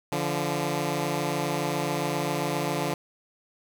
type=tone pair together; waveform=10% pulse; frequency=144.7 / 172.08 Hz; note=D3 / F3; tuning=-25 / -25 cents; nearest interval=minor third; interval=300 cents; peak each=-20 / -21 dBFS; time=0.12-2.94 s; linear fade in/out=2 ms; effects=none